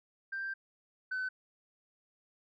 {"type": "tone pair in turn", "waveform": "sine", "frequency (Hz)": [1576, 1514.7], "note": ["G6", "F#6"], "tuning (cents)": [9, 40], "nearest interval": "minor second", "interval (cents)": 69, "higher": "first", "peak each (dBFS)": [-34, -31], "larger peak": "second", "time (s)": [[0.32, 0.54], [1.11, 1.29]], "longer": "first", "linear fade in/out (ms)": 10, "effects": ["tanh soft clip ceiling -31 dBFS"]}